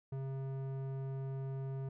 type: tone with low-pass filter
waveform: square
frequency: 134.6 Hz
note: C3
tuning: 49 cents sharp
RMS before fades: -40 dBFS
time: 0.12-1.89 s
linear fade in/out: 5 ms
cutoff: 770 Hz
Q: 0.52
effects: none